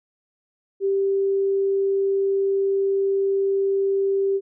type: tone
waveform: sine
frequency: 392 Hz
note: G4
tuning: in tune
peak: -18 dBFS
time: 0.8-4.41 s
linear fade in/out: 50 ms
effects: none